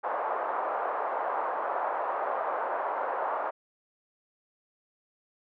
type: band-pass noise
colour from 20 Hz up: pink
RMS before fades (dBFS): -31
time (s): 0.03-3.51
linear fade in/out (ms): 20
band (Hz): 580 to 1200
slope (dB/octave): 24
effects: none